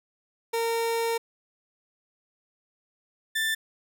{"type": "tone pair in turn", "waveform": "30% pulse", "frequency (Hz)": [460, 1773.2], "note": ["A#4", "A6"], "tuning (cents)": [-23, 13], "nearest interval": "octave + major seventh", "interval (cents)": 2336, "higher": "second", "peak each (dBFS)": -22, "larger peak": "neither", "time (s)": [[0.53, 1.18], [3.35, 3.55]], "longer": "first", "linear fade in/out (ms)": 10, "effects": []}